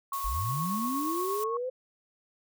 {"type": "tone with tremolo", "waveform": "sine", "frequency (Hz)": 1100, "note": "C#6", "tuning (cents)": -14, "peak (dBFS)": -30, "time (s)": [0.12, 1.57], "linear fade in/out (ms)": 2, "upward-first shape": "sine", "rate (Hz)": 8.5, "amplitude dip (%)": 30}
{"type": "noise", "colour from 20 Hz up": "blue", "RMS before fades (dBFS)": -40, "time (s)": [0.13, 1.44], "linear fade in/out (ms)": 2}
{"type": "linear sweep", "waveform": "sine", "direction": "up", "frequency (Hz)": [38.4, 520], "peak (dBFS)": -30, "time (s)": [0.24, 1.7], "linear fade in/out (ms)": 10}
{"effects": []}